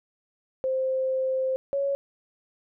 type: tone pair in turn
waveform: sine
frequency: 523.3 / 556.3 Hz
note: C5 / C#5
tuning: 0 / +6 cents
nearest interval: minor second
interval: 106 cents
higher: second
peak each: -23 dBFS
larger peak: neither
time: 0.64-1.56 / 1.73-1.95 s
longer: first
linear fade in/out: 0 ms
effects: none